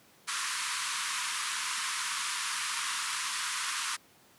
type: band-pass noise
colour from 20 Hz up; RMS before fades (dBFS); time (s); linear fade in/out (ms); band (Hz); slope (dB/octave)
pink; -34; 0.27-3.97; 20; 970 to 11000; 96
effects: pink hiss -60 dBFS RMS until 4.38 s + high-pass 150 Hz 12 dB/octave